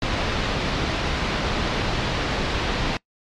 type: low-pass noise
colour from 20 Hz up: pink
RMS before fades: -24 dBFS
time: 0.02-2.97 s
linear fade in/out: 2 ms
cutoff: 4600 Hz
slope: 24 dB/octave
effects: noise-tail reverb RT60 0.1 s tail -24 dB re dry + MP3 64 kbps